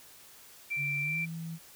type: tone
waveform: sine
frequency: 2349 Hz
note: D7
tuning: in tune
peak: -30 dBFS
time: 0.7-1.26 s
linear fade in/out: 20 ms
type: tone with pitch glide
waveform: sine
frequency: 143.9 to 164.35 Hz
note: D3 to E3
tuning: -35 to -5 cents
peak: -36 dBFS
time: 0.76-1.59 s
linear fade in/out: 50 ms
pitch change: +230 cents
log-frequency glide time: 1.01-1.19 s
effects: white hiss -54 dBFS RMS until 1.75 s